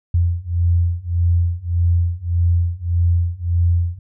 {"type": "beating tone pair", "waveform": "sine", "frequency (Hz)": [85.4, 87.1], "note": ["F2", "F2"], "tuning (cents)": [-38, -4], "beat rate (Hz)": 1.7, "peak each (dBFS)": [-18, -17], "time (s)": [0.14, 3.99], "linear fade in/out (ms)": 5, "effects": []}